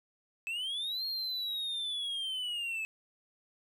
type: linear two-way sweep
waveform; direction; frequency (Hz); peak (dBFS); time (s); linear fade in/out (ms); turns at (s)
triangle; up then down; 2586 to 4270 to 2586; -32; 0.47-2.85; 0; 1.06
effects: none